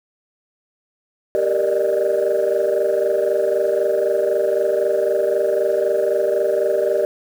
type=chord; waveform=sine; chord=Eb major seventh; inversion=first; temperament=equal with one note detuned; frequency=392 / 466.2 / 587.3 / 611.2 Hz; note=G4 / Bb4 / D5 / Eb5; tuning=0 / 0 / 0 / -31 cents; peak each=-20 dBFS; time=1.35-7.05 s; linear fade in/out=0 ms; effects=tanh soft clip ceiling -10 dBFS + 7-bit